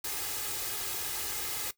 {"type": "noise with comb filter", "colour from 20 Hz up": "white", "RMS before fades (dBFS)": -35, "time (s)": [0.04, 1.71], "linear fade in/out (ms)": 5, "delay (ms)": 2.4, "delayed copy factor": 0.65, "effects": ["noise-tail reverb RT60 0.1 s tail -17 dB re dry"]}